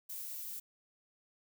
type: noise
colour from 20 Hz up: violet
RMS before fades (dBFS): -43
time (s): 0.09-0.6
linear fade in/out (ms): 10
effects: none